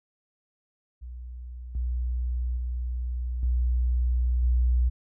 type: tone with level steps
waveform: sine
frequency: 61.2 Hz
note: B1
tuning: 15 cents flat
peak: -36 / -25 / -27 / -21 / -19 dBFS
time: 1.01-4.9 s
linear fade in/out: 20 ms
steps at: 1.75 / 2.57 / 3.43 / 4.43 s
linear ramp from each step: 2 ms
effects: none